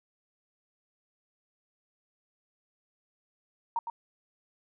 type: tone with echo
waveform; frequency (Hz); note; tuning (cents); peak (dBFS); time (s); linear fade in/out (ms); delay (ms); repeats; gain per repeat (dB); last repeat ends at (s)
sine; 930; A#5; -4; -26; 3.76-3.79; 2; 110; 1; -7; 3.9
effects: none